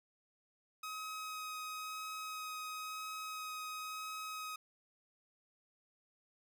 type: tone with vibrato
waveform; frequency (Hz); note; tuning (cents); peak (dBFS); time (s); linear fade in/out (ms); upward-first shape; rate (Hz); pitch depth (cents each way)
sawtooth; 1265; D#6; +28; -38; 0.83-4.56; 5; sine; 0.98; 9
effects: none